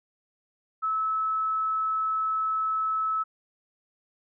sine tone, 1300 Hz, E6, 24 cents flat, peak -24 dBFS, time 0.82-3.24 s, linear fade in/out 20 ms, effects none

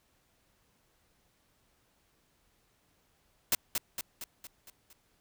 white noise with echo, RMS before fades -26 dBFS, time 3.52-3.55 s, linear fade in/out 2 ms, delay 230 ms, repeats 6, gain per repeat -5 dB, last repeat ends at 4.93 s, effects pink hiss -71 dBFS RMS until 5.2 s

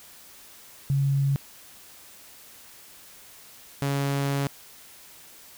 sine / sawtooth tone pair in turn, 138.4 / 139.77 Hz, C#3 / C#3, -2 / +15 cents, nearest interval unison, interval 17 cents, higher second, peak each -20 dBFS, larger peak neither, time 0.9-1.36 / 3.82-4.47 s, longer second, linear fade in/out 0 ms, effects white hiss -49 dBFS RMS until 5.57 s

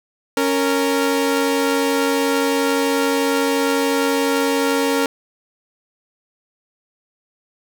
sawtooth tone pair together, 277.2 / 463 Hz, C#4 / A#4, 0 / -12 cents, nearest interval major sixth, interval 888 cents, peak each -15 dBFS, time 0.37-5.06 s, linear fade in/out 2 ms, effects none

